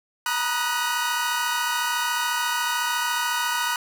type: chord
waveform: sawtooth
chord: B major seventh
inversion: third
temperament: equal with one note detuned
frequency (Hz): 932.3 / 966.3 / 1244.5 / 1480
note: A#5 / B5 / D#6 / F#6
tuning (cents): 0 / -38 / 0 / 0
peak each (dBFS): -28 / -24 / -26 / -23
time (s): 0.26-3.76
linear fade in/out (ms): 2
effects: none